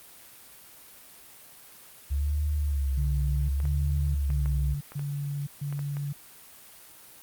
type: tone with vibrato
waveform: sine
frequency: 69.3 Hz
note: C#2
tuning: in tune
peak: -24 dBFS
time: 2.1-4.75 s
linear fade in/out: 20 ms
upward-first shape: sine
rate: 0.69 Hz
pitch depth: 130 cents each way
type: tone bursts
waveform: sine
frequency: 142.9 Hz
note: D3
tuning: 47 cents flat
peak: -29 dBFS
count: 5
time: 2.97-6.13 s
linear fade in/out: 10 ms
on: 520 ms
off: 140 ms
type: clicks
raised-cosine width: 0.5 ms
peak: -28 dBFS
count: 9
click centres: 3.602 / 3.654 / 4.303 / 4.459 / 4.92 / 4.994 / 5.726 / 5.792 / 5.969 s
effects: white hiss -50 dBFS RMS until 7.22 s + Opus 32 kbps